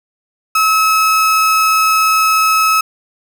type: tone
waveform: 35% pulse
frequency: 1291 Hz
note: E6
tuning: 37 cents flat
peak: -8 dBFS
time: 0.55-2.81 s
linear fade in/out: 5 ms
effects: none